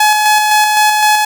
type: tone with tremolo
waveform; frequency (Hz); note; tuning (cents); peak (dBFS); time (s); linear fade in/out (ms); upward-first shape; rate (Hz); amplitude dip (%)
sawtooth; 849; G#5; +38; -3; 0-1.25; 5; square; 3.9; 30
effects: none